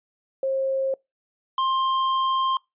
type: tone pair in turn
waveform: sine / square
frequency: 535 / 1055.6 Hz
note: C5 / C6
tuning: +38 / +15 cents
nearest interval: octave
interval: 1177 cents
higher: second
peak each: -21 dBFS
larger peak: neither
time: 0.43-0.94 / 1.58-2.57 s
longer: second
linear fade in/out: 2 ms
effects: noise-tail reverb RT60 0.2 s tail -25 dB re dry + resampled to 8000 Hz